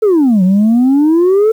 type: exponential two-way sweep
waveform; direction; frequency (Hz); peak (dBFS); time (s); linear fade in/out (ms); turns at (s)
sine; down then up; 452.8 to 180 to 451.1; -4; 0.02-1.52; 10; 0.43
effects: tanh soft clip ceiling -5 dBFS + 7-bit